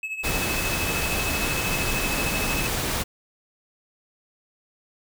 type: tone with tremolo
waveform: triangle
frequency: 2587 Hz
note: E7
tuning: 33 cents flat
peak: -24 dBFS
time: 0.03-2.67 s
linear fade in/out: 2 ms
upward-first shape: triangle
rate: 13 Hz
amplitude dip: 75%
type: noise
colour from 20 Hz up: pink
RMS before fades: -26 dBFS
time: 0.23-3.04 s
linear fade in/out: 20 ms
effects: none